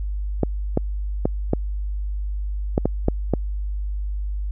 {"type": "clicks", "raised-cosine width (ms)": 2, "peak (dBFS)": -4, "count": 8, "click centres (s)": [0.433, 0.774, 1.255, 1.534, 2.779, 2.856, 3.084, 3.337], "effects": ["added 50 Hz sine -23 dBFS peak until 4.51 s"]}